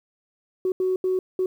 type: tone bursts at uneven times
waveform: sine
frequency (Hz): 372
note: F#4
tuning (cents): +9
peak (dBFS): -19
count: 4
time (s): 0.65-0.72 / 0.8-0.96 / 1.04-1.19 / 1.39-1.46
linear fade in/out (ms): 2
effects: tanh soft clip ceiling -15 dBFS + 9-bit